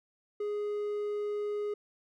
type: tone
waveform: triangle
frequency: 415.3 Hz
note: G#4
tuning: in tune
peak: -29 dBFS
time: 0.4-1.74 s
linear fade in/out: 5 ms
effects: none